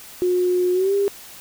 sine tone with pitch glide, 360.6 to 400.1 Hz, F#4 to G4, -45 to +35 cents, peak -16 dBFS, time 0.22-1.08 s, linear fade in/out 0 ms, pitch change +180 cents, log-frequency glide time 0.73-0.94 s, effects white hiss -41 dBFS RMS until 1.4 s

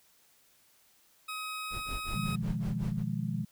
20% pulse tone, 1266 Hz, D#6, 30 cents sharp, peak -31 dBFS, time 1.28-2.36 s, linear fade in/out 10 ms
brown noise with tremolo, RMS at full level -37 dBFS, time 1.7-3.04 s, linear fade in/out 50 ms, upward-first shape sine, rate 5.4 Hz, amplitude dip 95%
sine chord, F half-diminished seventh, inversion second, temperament equal, 123.47 / 155.56 / 174.61 / 207.7 Hz, Cb3 / Eb3 / F3 / Ab3, 0 / 0 / 0 / 0 cents, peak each -36 dBFS, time 2.14-3.45 s, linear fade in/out 10 ms
effects white hiss -65 dBFS RMS until 3.51 s

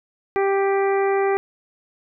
harmonic tone, 393 Hz, G4, 4 cents sharp, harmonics 1 / 2 / 3 / 4 / 5 / 6, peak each -18 / -24 / -30 / -34 / -31 / -36 dBFS, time 0.36-1.37 s, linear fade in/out 0 ms, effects none

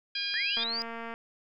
harmonic tone, 810 Hz, G#5, 43 cents flat, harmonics 2 / 3 / 4 / 5 / 6, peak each -40 / -37 / -35 / -40 / -34 dBFS, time 0.15-0.64 s, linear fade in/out 5 ms
sine linear sweep, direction up, 1633 to 4978 Hz, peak -30 dBFS, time 0.34-0.82 s, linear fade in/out 0 ms
click train, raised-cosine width 0.5 ms, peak -25 dBFS, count 132, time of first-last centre 0.57-1.14 s, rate 230 Hz
effects none

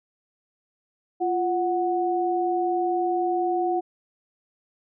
sine tone pair together, 348 / 737.4 Hz, F4 / F#5, -6 / -6 cents, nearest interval octave + minor second, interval 1300 cents, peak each -24 dBFS, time 1.2-3.81 s, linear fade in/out 20 ms, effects none

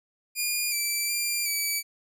10% pulse tone with pitch steps, 2425 / 2331 / 2383 / 2296 Hz, D#7 / D7 / D7 / D7, -45 / -14 / +25 / -40 cents, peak -17 dBFS, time 0.35-1.83 s, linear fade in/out 50 ms, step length 370 ms, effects none

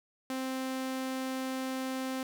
sawtooth tone, 261.6 Hz, C4, in tune, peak -29 dBFS, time 0.3-2.23 s, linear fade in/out 2 ms, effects none

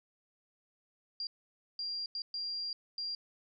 sine tone bursts at uneven times, 4769 Hz, D8, 26 cents sharp, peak -35 dBFS, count 5, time 1.2-1.27 / 1.79-2.06 / 2.15-2.22 / 2.34-2.73 / 2.98-3.15 s, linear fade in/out 2 ms, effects none

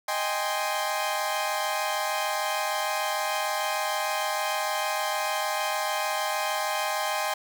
sawtooth chord, Ab major seventh, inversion second, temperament equal, 622.3 / 784 / 830.6 / 1046.5 Hz, Eb5 / G5 / Ab5 / C6, 0 / 0 / 0 / 0 cents, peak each -28 dBFS, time 0.08-7.34 s, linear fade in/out 5 ms, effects none

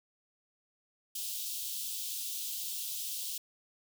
white high-pass noise, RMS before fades -38 dBFS, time 1.15-3.38 s, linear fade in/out 5 ms, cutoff 2900 Hz, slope 48 dB/octave, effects none

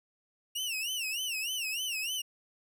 sawtooth tone with vibrato, 2781 Hz, F7, 8 cents flat, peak -29 dBFS, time 0.55-2.22 s, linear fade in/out 10 ms, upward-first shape sine, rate 3.3 Hz, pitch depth 170 cents each way, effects none

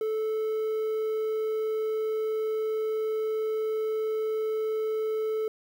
triangle tone with quantisation, 436.9 Hz, A4, 12 cents flat, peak -24 dBFS, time 0.01-5.48 s, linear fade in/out 2 ms, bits 9, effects none

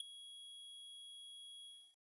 square tone with ADSR envelope, 3322 Hz, G#7, in tune, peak -37 dBFS, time 0-1.96 s, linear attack 5 ms, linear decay 7 ms, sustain -16 dB, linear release 300 ms, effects resampled to 24000 Hz + 13-bit

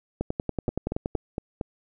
two click trains, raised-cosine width 2 ms, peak -13 / -15 dBFS, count 11 / 5, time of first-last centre 0.21-1.153 / 0.69-1.612 s, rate 10.6 / 4.34 Hz, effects none

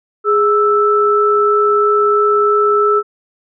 sine tone pair together, 415.2 / 1318.2 Hz, G#4 / E6, 0 / 0 cents, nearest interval octave + minor sixth, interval 2000 cents, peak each -12 dBFS, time 0.24-3.03 s, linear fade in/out 50 ms, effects none

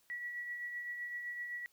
sine tone with tremolo, 1936 Hz, B6, 35 cents flat, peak -37 dBFS, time 0.1-1.66 s, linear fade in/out 0 ms, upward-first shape triangle, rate 7.8 Hz, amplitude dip 45%, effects white hiss -71 dBFS RMS until 1.72 s

